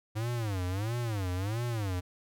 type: tone with vibrato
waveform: square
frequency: 104.2 Hz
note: G#2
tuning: 6 cents sharp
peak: -31 dBFS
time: 0.15-2.01 s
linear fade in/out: 20 ms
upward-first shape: sine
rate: 1.5 Hz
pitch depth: 260 cents each way
effects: none